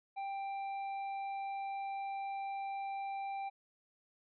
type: tone with hard clipping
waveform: sine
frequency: 787 Hz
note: G5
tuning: 7 cents sharp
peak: -39 dBFS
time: 0.16-3.5 s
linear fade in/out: 20 ms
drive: 6 dB
effects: resampled to 11025 Hz